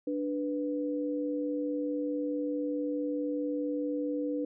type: tone pair together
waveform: sine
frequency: 293.7 / 493.9 Hz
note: D4 / B4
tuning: 0 / 0 cents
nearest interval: major sixth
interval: 900 cents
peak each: -31 / -34 dBFS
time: 0.07-4.45 s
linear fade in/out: 5 ms
effects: none